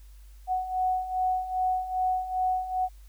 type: beating tone pair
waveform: sine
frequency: 740 / 742.5 Hz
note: F#5 / F#5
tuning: 0 / +6 cents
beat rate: 2.5 Hz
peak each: -31 / -26 dBFS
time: 0.47-2.89 s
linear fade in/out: 50 ms
effects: added 50 Hz sine -46 dBFS peak until 3.08 s + white hiss -63 dBFS RMS until 3.08 s